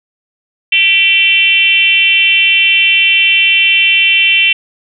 sine tone with frequency modulation, 2711 Hz, E7, 48 cents sharp, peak -6 dBFS, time 0.72-4.53 s, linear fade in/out 5 ms, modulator 373 Hz, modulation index 1.1, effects none

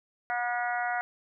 harmonic tone, 241.7 Hz, B3, 37 cents flat, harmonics 3 / 4 / 5 / 6 / 7 / 8 / 9, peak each -30 / -40 / -42 / -33 / -42 / -37 / -44 dBFS, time 0.3-1.01 s, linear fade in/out 0 ms, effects none

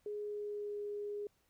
sine tone with pitch glide, 416.6 to 412.3 Hz, G#4 to G#4, +5 to -13 cents, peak -38 dBFS, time 0.06-1.27 s, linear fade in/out 2 ms, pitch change -18 cents, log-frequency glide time 0.21-0.81 s, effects pink hiss -75 dBFS RMS until 1.49 s

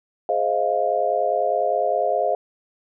sine chord, F minor seventh, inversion first, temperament just, 419.1 / 523.8 / 628.6 / 698.5 Hz, Ab4 / C5 / Eb5 / F5, +16 / +2 / +18 / 0 cents, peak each -27 / -25 / -23 / -22 dBFS, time 0.29-2.35 s, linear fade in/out 2 ms, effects none

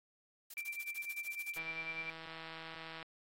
blue noise bursts, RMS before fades -48 dBFS, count 15, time 0.5-1.576 s, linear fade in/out 5 ms, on 40 ms, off 34 ms
sine tone with tremolo, 2349 Hz, D7, in tune, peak -37 dBFS, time 0.57-2.1 s, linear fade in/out 0 ms, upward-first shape sine, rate 10 Hz, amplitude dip 70%
click train, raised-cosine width 0.3 ms, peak -32 dBFS, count 237, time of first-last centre 1.57-3.027 s, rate 162 Hz
effects AAC 48 kbps

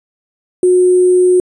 sine tone with sample-and-hold, 363.4 Hz, F#4, 31 cents flat, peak -6 dBFS, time 0.63-1.4 s, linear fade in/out 2 ms, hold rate 8820 Hz, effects resampled to 24000 Hz

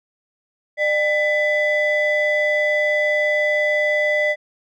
triangle ring-modulated tone, 698.5 Hz, F5, in tune, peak -11 dBFS, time 0.77-4.36 s, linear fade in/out 50 ms, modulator 1300 Hz, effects none

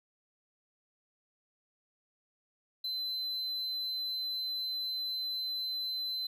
triangle tone, 4052 Hz, B7, 44 cents sharp, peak -32 dBFS, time 2.84-6.27 s, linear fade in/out 5 ms, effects none

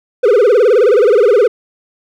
triangle tone with vibrato, 450.2 Hz, A4, 40 cents sharp, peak -4 dBFS, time 0.23-1.48 s, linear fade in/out 10 ms, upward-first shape sine, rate 19 Hz, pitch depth 230 cents each way, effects none

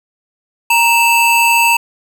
square tone pair together, 932.3 / 2637 Hz, A#5 / E7, 0 / 0 cents, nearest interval octave + tritone, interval 1800 cents, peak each -12 dBFS, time 0.7-1.77 s, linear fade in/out 5 ms, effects 8-bit

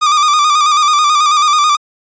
45% pulse tone with vibrato, 1200 Hz, D6, 37 cents sharp, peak -8 dBFS, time 0.01-1.77 s, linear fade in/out 20 ms, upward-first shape square, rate 9.2 Hz, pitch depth 46 cents each way, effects resampled to 16000 Hz

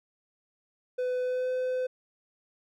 triangle tone with pitch glide, 502 to 509 Hz, B4 to C5, +28 to -48 cents, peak -25 dBFS, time 0.98-1.87 s, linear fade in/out 10 ms, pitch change +24 cents, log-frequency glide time 1.22-1.5 s, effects none

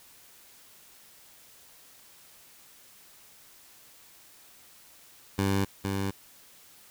15% pulse tone with echo, 98 Hz, G2, in tune, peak -18 dBFS, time 5.38-5.65 s, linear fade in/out 10 ms, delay 460 ms, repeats 1, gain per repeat -4 dB, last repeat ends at 6.11 s, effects white hiss -55 dBFS RMS until 6.9 s

